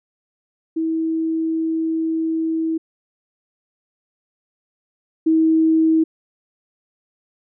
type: tone pair in turn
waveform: sine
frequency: 323.2 / 320.6 Hz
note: E4 / E4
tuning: -34 / -48 cents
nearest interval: unison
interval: 14 cents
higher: first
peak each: -18 / -12 dBFS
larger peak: second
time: 0.76-2.78 / 5.26-6.04 s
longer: first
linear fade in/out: 10 ms
effects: none